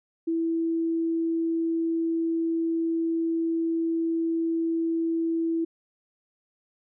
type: tone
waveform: sine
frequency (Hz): 329.6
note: E4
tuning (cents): 0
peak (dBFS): -23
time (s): 0.27-5.65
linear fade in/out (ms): 10
effects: none